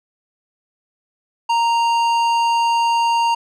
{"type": "tone with tanh clipping", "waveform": "triangle", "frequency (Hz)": 930, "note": "A#5", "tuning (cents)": -4, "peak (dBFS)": -16, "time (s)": [1.49, 3.35], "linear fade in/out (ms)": 10, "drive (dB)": 17, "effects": []}